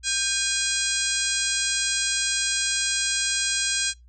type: harmonic tone with a mistuned harmonic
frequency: 820 Hz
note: G#5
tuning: 22 cents flat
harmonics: 2 / 3 / 4 / 5 / 6 / 7 / 8 / 9 / 10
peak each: -31 / -31 / -31 / -31 / -31 / -31 / -31 / -31 / -31 dBFS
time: 0.03-3.94 s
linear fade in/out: 50 ms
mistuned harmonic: 2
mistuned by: -64 cents
effects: noise-tail reverb RT60 0.2 s tail -25 dB re dry + added 60 Hz sine -48 dBFS peak until 4.08 s